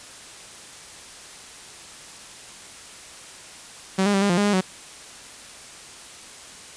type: tone with pitch steps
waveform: sawtooth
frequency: 190.5 / 203.8 / 195.3 / 202.1 / 175.4 / 204.3 / 205.5 / 186.5 Hz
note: G3 / G#3 / G3 / G#3 / F3 / G#3 / G#3 / F#3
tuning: -49 / -32 / -6 / -47 / +8 / -28 / -18 / +14 cents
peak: -14 dBFS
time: 3.98-4.612 s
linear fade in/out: 10 ms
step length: 79 ms
effects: white hiss -42 dBFS RMS until 6.76 s + resampled to 22050 Hz